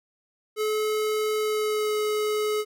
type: tone with pitch glide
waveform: square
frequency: 429.4 to 424.7 Hz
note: A4 to G#4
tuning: -42 to +39 cents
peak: -24 dBFS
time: 0.56-2.65 s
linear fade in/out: 50 ms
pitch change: -19 cents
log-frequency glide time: 1.37-1.97 s
effects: none